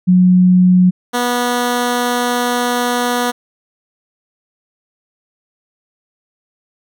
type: tone pair in turn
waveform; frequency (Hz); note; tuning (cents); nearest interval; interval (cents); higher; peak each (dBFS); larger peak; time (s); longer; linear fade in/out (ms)
sine / 10% pulse; 182 / 243.9; F#3 / B3; -28 / -21; perfect fourth; 507; second; -6; neither; 0.07-0.91 / 1.13-3.32; second; 20
effects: none